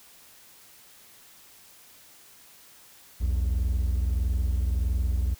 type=tone pair together; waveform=triangle; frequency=60.83 / 82.41 Hz; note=B1 / E2; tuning=-26 / 0 cents; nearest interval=perfect fourth; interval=526 cents; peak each=-21 / -27 dBFS; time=3.2-5.35 s; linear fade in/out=20 ms; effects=tanh soft clip ceiling -15 dBFS + white hiss -53 dBFS RMS until 5.39 s